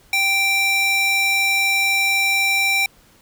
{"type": "tone with high-pass filter", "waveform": "square", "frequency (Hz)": 784, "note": "G5", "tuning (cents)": 0, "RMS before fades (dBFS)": -18, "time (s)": [0.13, 2.86], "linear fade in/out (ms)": 2, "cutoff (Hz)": 1900, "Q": 2.7, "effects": ["pink hiss -53 dBFS RMS until 3.21 s"]}